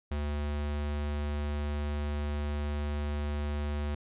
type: tone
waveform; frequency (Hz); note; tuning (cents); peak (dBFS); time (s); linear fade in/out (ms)
square; 73.42; D2; 0; -31; 0.11-3.95; 5
effects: resampled to 8000 Hz